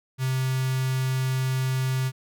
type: tone with notch filter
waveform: square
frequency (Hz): 130.7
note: C3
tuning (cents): -1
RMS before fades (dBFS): -25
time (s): 0.18-2.12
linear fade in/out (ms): 50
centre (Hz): 530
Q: 0.55
effects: none